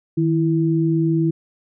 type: tone pair together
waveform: sine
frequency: 157.6 / 329.4 Hz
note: D#3 / E4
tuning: +23 / -1 cents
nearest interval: octave + minor second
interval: 1276 cents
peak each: -18 dBFS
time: 0.17-1.31 s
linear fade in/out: 10 ms
effects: none